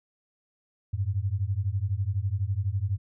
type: beating tone pair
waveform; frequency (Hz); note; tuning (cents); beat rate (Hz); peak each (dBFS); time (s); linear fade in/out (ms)
sine; 92.5 / 104.5; F#2 / G#2; 0 / +11; 12; -28; 0.93-2.98; 10
effects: none